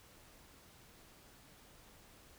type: silence
effects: pink hiss -61 dBFS RMS until 2.38 s